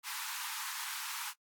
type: high-pass noise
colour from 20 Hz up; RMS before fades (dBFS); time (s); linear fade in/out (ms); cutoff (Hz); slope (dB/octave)
pink; -40; 0.03-1.34; 50; 860; 96
effects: noise-tail reverb RT60 0.1 s tail -25 dB re dry + AAC 64 kbps